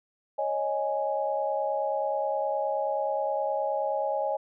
sine chord, C# suspended second, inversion none, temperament equal with one note detuned, 552.8 / 622.3 / 830.6 Hz, C#5 / D#5 / G#5, -5 / 0 / 0 cents, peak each -30 dBFS, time 0.38-4.37 s, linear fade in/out 10 ms, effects none

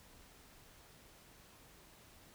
silence, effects pink hiss -61 dBFS RMS until 2.34 s

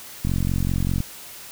click train, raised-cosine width 5 ms, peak -11 dBFS, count 35, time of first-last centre 0.25-1.004 s, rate 45.1 Hz, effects white hiss -40 dBFS RMS until 1.51 s

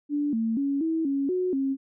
sine tone with pitch steps, 291.5 / 225.3 / 279.1 / 323.8 / 276.8 / 366 / 270.6 Hz, D4 / A3 / C#4 / E4 / C#4 / F#4 / C#4, -13 / +41 / +12 / -31 / -2 / -19 / -42 cents, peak -23 dBFS, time 0.09-1.77 s, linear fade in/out 50 ms, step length 240 ms, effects none

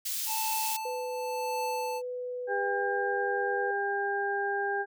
white high-pass noise, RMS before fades -33 dBFS, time 0.05-0.77 s, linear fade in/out 10 ms, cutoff 3400 Hz, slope 12 dB/octave
square tone with tremolo, 880 Hz, A5, in tune, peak -31 dBFS, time 0.26-2.02 s, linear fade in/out 50 ms, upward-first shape triangle, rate 0.91 Hz, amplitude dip 60%
sine tone with pitch glide, 500 to 490.6 Hz, B4 to B4, +21 to -12 cents, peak -33 dBFS, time 0.85-3.71 s, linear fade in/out 5 ms, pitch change -33 cents, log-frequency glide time 1.59-3.38 s
harmonic tone, 400.8 Hz, G4, 38 cents sharp, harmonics 1 / 2 / 4, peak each -32 / -32 / -32 dBFS, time 2.47-4.86 s, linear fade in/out 50 ms
effects none

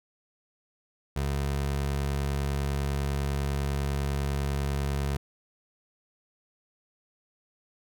25% pulse tone, 70 Hz, C#2, 18 cents sharp, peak -23 dBFS, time 1.16-5.17 s, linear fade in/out 5 ms, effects none

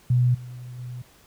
sine tone with level steps, 123.8 Hz, B2, 5 cents sharp, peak -16 / -35 / -32 dBFS, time 0.1-1.02 s, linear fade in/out 5 ms, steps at 0.34 / 0.78 s, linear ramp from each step 10 ms, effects pink hiss -55 dBFS RMS until 1.26 s

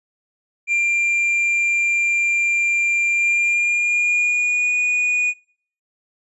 triangle tone with pitch glide, 2382 to 2460 Hz, D7 to D#7, +24 to -20 cents, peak -14 dBFS, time 0.67-5.34 s, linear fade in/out 50 ms, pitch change +56 cents, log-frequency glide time 3.1-4.75 s, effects noise-tail reverb RT60 0.5 s tail -21 dB re dry + resampled to 24000 Hz

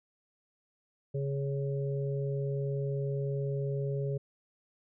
harmonic tone, 138.59 Hz, C#3, in tune, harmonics 1 / 3 / 4, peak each -31 / -36 / -41 dBFS, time 1.14-4.18 s, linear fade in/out 10 ms, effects none

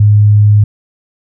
sine tone, 104.4 Hz, G#2, 10 cents sharp, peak -3 dBFS, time 0-0.64 s, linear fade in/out 5 ms, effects none

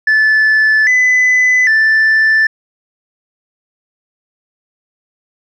sine tone with pitch steps, 1742 / 2006 / 1763 Hz, A6 / B6 / A6, -18 / +26 / +3 cents, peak -5 dBFS, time 0.07-2.47 s, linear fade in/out 5 ms, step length 800 ms, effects tanh soft clip ceiling -6 dBFS

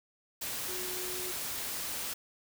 sine tone in noise, 365 Hz, F#4, 24 cents flat, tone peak -42 dBFS, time 0.68-1.32 s, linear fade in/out 10 ms, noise white, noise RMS -37 dBFS, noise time 0.41-2.14 s, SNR -8 dB, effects none

